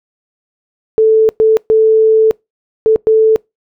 sine tone bursts at uneven times, 440 Hz, A4, in tune, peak -5 dBFS, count 5, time 0.98-1.29 / 1.4-1.57 / 1.7-2.31 / 2.86-2.96 / 3.07-3.36 s, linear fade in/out 0 ms, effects noise-tail reverb RT60 0.2 s tail -26 dB re dry

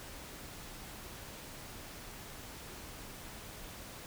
silence, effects pink hiss -48 dBFS RMS until 4.06 s

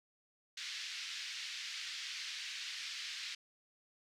white band-pass noise, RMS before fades -44 dBFS, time 0.57-3.35 s, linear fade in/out 5 ms, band 1800 to 5100 Hz, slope 24 dB/octave, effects none

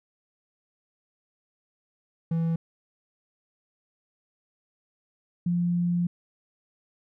triangle / sine tone pair in turn, 165 / 174.37 Hz, E3 / F3, +2 / -2 cents, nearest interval minor second, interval 96 cents, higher second, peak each -21 / -22 dBFS, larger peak first, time 2.31-2.56 / 5.46-6.07 s, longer second, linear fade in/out 5 ms, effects none

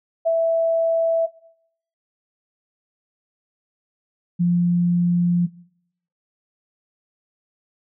sine tone pair in turn, 659.3 / 174.63 Hz, E5 / F3, 0 / 0 cents, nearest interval octave + major seventh, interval 2300 cents, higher first, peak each -15 dBFS, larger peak neither, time 0.25-1.27 / 4.39-5.47 s, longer second, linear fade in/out 20 ms, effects noise-tail reverb RT60 0.7 s tail -21 dB re dry

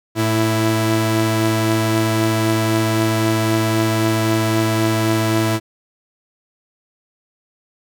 sawtooth tone pair together, 111.31 / 330.1 Hz, A2 / E4, +20 / +2 cents, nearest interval octave + perfect fifth, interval 1882 cents, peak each -14 / -14 dBFS, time 0.15-5.6 s, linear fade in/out 50 ms, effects none

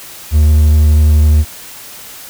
triangle tone, 76 Hz, D#2, 40 cents flat, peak -3 dBFS, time 0.31-1.45 s, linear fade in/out 50 ms, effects white hiss -32 dBFS RMS until 2.29 s

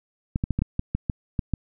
clicks, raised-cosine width 5 ms, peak -11 dBFS, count 10, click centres 0.359 / 0.439 / 0.507 / 0.59 / 0.62 / 0.794 / 0.95 / 1.098 / 1.392 / 1.537 s, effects none

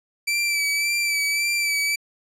sawtooth tone with vibrato, 2322 Hz, D7, 20 cents flat, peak -17 dBFS, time 0.27-1.96 s, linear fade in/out 10 ms, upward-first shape sine, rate 1.8 Hz, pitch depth 31 cents each way, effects low-pass 12000 Hz 12 dB/octave

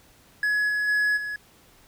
triangle tone with level steps, 1688 Hz, G#6, 28 cents sharp, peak -19 / -21 / -18 / -27 dBFS, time 0.43-1.36 s, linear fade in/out 2 ms, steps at 0.68 / 0.87 / 1.16 s, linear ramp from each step 20 ms, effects pink hiss -56 dBFS RMS until 1.87 s

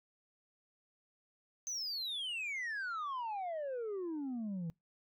sine exponential sweep, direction down, 6272 to 159.5 Hz, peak -34 dBFS, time 1.67-4.7 s, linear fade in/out 0 ms, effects noise-tail reverb RT60 0.2 s tail -26 dB re dry + tanh soft clip ceiling -36 dBFS

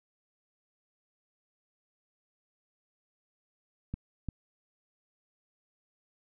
clicks, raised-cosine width 5 ms, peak -22 dBFS, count 2, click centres 3.94 / 4.287 s, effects none

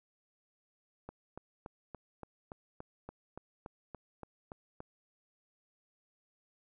click train, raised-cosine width 1 ms, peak -30 dBFS, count 14, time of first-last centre 1.09-4.804 s, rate 3.5 Hz, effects none

